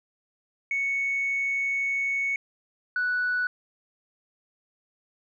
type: tone pair in turn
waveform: sine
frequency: 2217 / 1479.7 Hz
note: C#7 / F#6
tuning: 0 / 0 cents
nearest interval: perfect fifth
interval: 700 cents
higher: first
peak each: -23 / -22 dBFS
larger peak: second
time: 0.71-2.36 / 2.96-3.47 s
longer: first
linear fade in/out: 2 ms
effects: tanh soft clip ceiling -20 dBFS